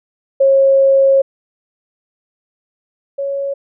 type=tone pair in turn; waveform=sine; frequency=543 / 555.4 Hz; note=C#5 / C#5; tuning=-36 / +3 cents; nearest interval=unison; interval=39 cents; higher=second; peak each=-7 / -17 dBFS; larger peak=first; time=0.4-1.22 / 3.18-3.54 s; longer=first; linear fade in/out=10 ms; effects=none